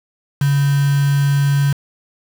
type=tone with quantisation; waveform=sine; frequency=141.1 Hz; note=C#3; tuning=31 cents sharp; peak=-12 dBFS; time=0.41-1.73 s; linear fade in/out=5 ms; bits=4; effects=none